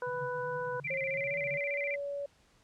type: harmonic tone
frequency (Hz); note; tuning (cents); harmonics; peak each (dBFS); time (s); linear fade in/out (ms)
495.4; B4; +5; 1 / 2 / 3; -35 / -38 / -40; 0.02-0.8; 2
type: band-pass noise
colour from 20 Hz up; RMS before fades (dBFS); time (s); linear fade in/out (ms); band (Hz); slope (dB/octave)
white; -49; 0.06-1.59; 10; 130 to 160; 96
type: tone with vibrato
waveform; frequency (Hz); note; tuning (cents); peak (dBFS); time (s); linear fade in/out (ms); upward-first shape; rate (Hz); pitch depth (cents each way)
sine; 2198; C#7; -15; -33; 0.84-1.96; 10; square; 15; 120
type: tone with pitch glide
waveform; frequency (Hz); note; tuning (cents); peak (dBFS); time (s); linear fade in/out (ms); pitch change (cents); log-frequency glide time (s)
sine; 539 to 567.4; C#5 to C#5; -49 to +40; -34; 0.9-2.26; 5; +89; 1.09-1.35
effects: pink hiss -66 dBFS RMS until 2.63 s + low-pass 8000 Hz 12 dB/octave